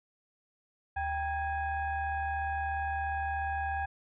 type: tone with frequency modulation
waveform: sine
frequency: 788 Hz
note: G5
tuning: 9 cents sharp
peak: -30 dBFS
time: 0.96-3.86 s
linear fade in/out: 10 ms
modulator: 863 Hz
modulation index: 0.96
effects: none